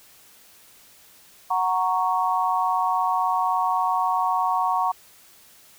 sine chord, F# major, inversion none, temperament equal, 740 / 932.3 / 1108.7 Hz, F#5 / A#5 / C#6, 0 / 0 / 0 cents, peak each -24 dBFS, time 1.5-4.92 s, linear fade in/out 10 ms, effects white hiss -52 dBFS RMS until 5.78 s

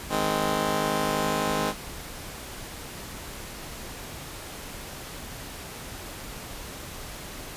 10% pulse chord, Ab major, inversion second, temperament just, 155.74 / 207.7 / 259.6 Hz, Eb3 / Ab3 / C4, +2 / 0 / -13 cents, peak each -22 / -20 / -21 dBFS, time 0.09-1.74 s, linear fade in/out 50 ms, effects pink hiss -39 dBFS RMS until 7.56 s + resampled to 32000 Hz

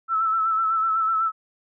sine tone with vibrato, 1318.5 Hz, E6, in tune, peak -19 dBFS, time 0.08-1.32 s, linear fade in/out 50 ms, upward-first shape sine, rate 8 Hz, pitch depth 37 cents each way, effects none

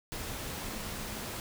sine tone in noise, 211.4 Hz, G#3, 31 cents sharp, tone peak -47 dBFS, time 0.65-1.28 s, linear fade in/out 0 ms, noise pink, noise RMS -39 dBFS, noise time 0.12-1.4 s, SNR -11 dB, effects none

